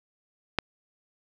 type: click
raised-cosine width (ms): 0.3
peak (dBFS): -7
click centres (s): 0.587
effects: none